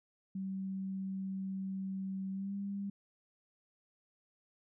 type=tone with pitch glide; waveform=sine; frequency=191.7 to 199.26 Hz; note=G3 to G3; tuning=-38 to +29 cents; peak=-36 dBFS; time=0.35-2.9 s; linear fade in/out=5 ms; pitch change=+67 cents; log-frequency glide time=2.32-2.54 s; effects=none